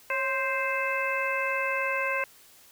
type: harmonic tone with a mistuned harmonic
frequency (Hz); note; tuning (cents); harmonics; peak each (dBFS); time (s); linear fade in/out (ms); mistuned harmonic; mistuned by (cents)
523.3; C5; 0; 1 / 2 / 3 / 4 / 5; -32 / -32 / -32 / -32 / -32; 0.1-2.24; 2; 1; +74
effects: white hiss -55 dBFS RMS until 2.71 s